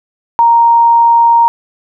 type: tone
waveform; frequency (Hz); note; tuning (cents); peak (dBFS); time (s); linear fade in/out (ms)
sine; 932.3; A#5; 0; -4; 0.39-1.48; 0
effects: none